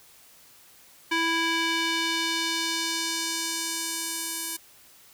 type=tone with band-pass filter sweep; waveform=square; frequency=329.6 Hz; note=E4; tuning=in tune; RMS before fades=-28 dBFS; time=1.11-4.57 s; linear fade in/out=10 ms; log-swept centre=2200 to 11000 Hz; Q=1; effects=white hiss -54 dBFS RMS until 5.13 s